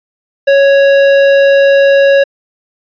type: tone with hard clipping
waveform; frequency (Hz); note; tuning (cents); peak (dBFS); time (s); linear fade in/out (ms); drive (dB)
sine; 554.4; C#5; 0; -6; 0.47-2.24; 10; 12
effects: resampled to 11025 Hz